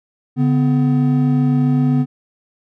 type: tone pair together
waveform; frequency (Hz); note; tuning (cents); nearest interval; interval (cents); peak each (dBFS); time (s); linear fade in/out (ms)
triangle; 143.8 / 251.5; D3 / B3; -36 / +32; minor seventh; 968; -13; 0.36-2.06; 50
effects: none